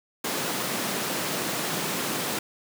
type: high-pass noise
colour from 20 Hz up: pink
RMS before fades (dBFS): -29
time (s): 0.24-2.39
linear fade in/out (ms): 5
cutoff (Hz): 160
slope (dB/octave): 24
effects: none